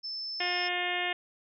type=tone; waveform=sine; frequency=5274 Hz; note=E8; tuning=in tune; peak=-34 dBFS; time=0.03-0.69 s; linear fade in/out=20 ms
type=harmonic tone; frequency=356.3 Hz; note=F4; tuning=35 cents sharp; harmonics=1 / 2 / 3 / 4 / 5 / 6 / 7 / 8 / 9 / 10; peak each=-39 / -35 / -44 / -44 / -35 / -35 / -39 / -37 / -40 / -44 dBFS; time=0.4-1.13 s; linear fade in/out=5 ms
effects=none